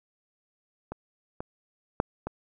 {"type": "clicks", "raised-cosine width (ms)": 1, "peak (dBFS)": [-21, -20, -8, -18], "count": 4, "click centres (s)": [0.92, 1.405, 2.001, 2.27], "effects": []}